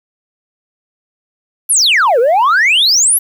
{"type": "exponential two-way sweep", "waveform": "sine", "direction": "down then up", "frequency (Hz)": [11990, 444.8, 11990], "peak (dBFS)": -5, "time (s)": [1.69, 3.19], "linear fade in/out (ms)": 20, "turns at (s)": 2.19, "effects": ["tanh soft clip ceiling -6 dBFS", "7-bit"]}